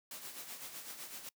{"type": "noise with tremolo", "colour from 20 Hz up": "white", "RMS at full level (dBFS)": -45, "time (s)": [0.11, 1.29], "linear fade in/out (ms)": 2, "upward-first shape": "sine", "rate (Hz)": 7.9, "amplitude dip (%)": 55, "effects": ["noise-tail reverb RT60 0.1 s tail -24 dB re dry", "high-pass 150 Hz 12 dB/octave"]}